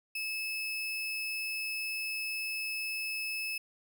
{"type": "tone", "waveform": "35% pulse", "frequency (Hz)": 2602, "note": "E7", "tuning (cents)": -23, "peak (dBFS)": -32, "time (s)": [0.15, 3.58], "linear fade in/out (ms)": 5, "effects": []}